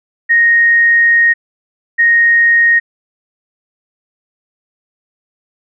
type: tone pair in turn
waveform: sine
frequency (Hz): 1864.7 / 1864.7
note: A#6 / A#6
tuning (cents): 0 / 0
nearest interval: unison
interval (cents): 0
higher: neither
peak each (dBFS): -6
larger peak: neither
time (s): 0.29-1.34 / 1.98-2.8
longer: first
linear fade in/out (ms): 20
effects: none